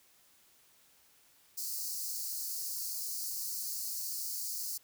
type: high-pass noise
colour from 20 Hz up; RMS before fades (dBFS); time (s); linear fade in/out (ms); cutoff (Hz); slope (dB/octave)
white; -38; 1.57-4.78; 10; 4300; 96
effects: white hiss -65 dBFS RMS until 4.83 s